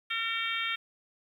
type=harmonic tone; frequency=455.7 Hz; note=A#4; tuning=39 cents flat; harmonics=3 / 4 / 5 / 6 / 7 / 8; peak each=-36 / -37 / -34 / -39 / -36 / -39 dBFS; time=0.1-0.76 s; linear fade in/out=10 ms; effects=10-bit